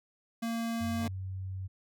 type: tone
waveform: square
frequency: 229.9 Hz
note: A#3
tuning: 24 cents flat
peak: -32 dBFS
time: 0.42-1.08 s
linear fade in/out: 10 ms
type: tone with pitch glide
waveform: sine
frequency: 92.5 to 94.55 Hz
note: F#2 to F#2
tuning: 0 to +38 cents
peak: -35 dBFS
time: 0.8-1.68 s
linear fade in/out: 20 ms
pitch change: +38 cents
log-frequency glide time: 0.95-1.12 s
type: tone with exponential growth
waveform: 10% pulse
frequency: 149.9 Hz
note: D3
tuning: 36 cents sharp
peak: -30 dBFS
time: 0.85-1.08 s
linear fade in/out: 5 ms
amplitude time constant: 48 ms
effects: none